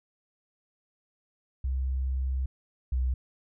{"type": "tone pair in turn", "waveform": "sine", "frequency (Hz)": [65.41, 63.44], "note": ["C2", "B1"], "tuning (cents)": [0, 47], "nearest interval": "minor second", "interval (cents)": 53, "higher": "first", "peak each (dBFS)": [-26, -24], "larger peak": "second", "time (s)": [[1.64, 2.46], [2.92, 3.14]], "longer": "first", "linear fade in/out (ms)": 5, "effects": []}